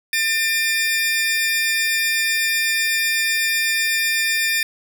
sawtooth tone pair together, 1798 / 2400 Hz, A6 / D7, +37 / +37 cents, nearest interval perfect fourth, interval 500 cents, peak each -17 dBFS, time 0.13-4.63 s, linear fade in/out 2 ms, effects none

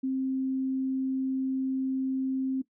sine tone, 263.8 Hz, C4, 14 cents sharp, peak -26 dBFS, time 0.03-2.62 s, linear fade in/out 10 ms, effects noise-tail reverb RT60 0.1 s tail -17 dB re dry

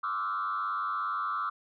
sine tone with frequency modulation, 1244.5 Hz, D#6, in tune, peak -28 dBFS, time 0.03-1.5 s, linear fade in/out 10 ms, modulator 97.4 Hz, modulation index 1.5, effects tanh soft clip ceiling -25 dBFS

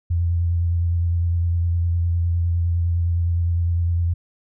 sine tone with vibrato, 85.5 Hz, F2, 36 cents flat, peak -17 dBFS, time 0.1-4.14 s, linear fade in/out 10 ms, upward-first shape sine, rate 9.8 Hz, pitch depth 24 cents each way, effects none

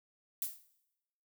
violet noise with exponential decay, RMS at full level -32 dBFS, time 0.42-0.65 s, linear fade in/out 1 ms, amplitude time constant 48 ms, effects noise-tail reverb RT60 0.9 s tail -18 dB re dry

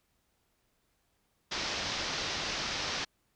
white low-pass noise, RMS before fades -35 dBFS, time 1.51-3.05 s, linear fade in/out 10 ms, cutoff 5800 Hz, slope 48 dB/octave, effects pink hiss -75 dBFS RMS until 3.35 s

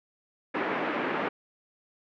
pink band-pass noise, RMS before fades -30 dBFS, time 0.54-1.29 s, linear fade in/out 10 ms, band 230 to 2300 Hz, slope 24 dB/octave, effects none

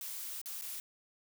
blue noise with dropouts, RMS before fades -42 dBFS, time 0.01-0.8 s, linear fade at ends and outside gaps 1 ms, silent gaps 0.415-0.458 / 0.613-0.62 s, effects none

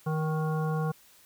harmonic tone with a mistuned harmonic, 157 Hz, D#3, 16 cents sharp, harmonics 1 / 3 / 5 / 7 / 9, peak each -27 / -35 / -38 / -39 / -43 dBFS, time 0.06-0.92 s, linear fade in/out 10 ms, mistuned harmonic 5, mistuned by -27 cents, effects white hiss -58 dBFS RMS until 1.25 s

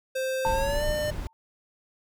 square tone with pitch glide, 523.3 to 601.1 Hz, C5 to D5, 0 to +40 cents, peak -27 dBFS, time 0.15-1.11 s, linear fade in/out 10 ms, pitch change +240 cents, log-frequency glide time 0.51-0.85 s
sine tone with exponential decay, 895 Hz, A5, 29 cents sharp, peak -22 dBFS, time 0.45-1.33 s, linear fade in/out 0 ms, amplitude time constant 190 ms
brown noise, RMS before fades -31 dBFS, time 0.46-1.27 s, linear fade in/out 0 ms
effects none

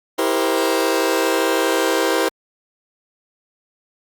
sawtooth chord, C dominant seventh, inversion first, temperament just, 327 / 392.4 / 470.9 / 523.3 Hz, E4 / G4 / Bb4 / C5, -14 / +2 / +18 / 0 cents, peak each -18 dBFS, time 0.18-2.29 s, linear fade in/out 10 ms, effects Opus 32 kbps

